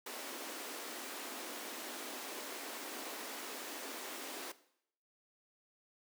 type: high-pass noise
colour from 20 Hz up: pink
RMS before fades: -45 dBFS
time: 0.06-4.52 s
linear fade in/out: 5 ms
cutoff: 250 Hz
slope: 48 dB/octave
effects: noise-tail reverb RT60 0.7 s tail -17 dB re dry